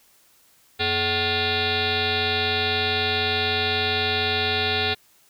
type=tone with frequency modulation; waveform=sine; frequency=2090 Hz; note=C7; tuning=2 cents flat; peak=-20 dBFS; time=0.79-4.95 s; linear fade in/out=20 ms; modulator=333 Hz; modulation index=6.1; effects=white hiss -58 dBFS RMS until 5.29 s